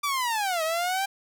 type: linear two-way sweep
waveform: sawtooth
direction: down then up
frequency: 1181 to 627 to 795 Hz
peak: -21 dBFS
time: 0.03-1.06 s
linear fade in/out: 10 ms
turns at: 0.63 s
effects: none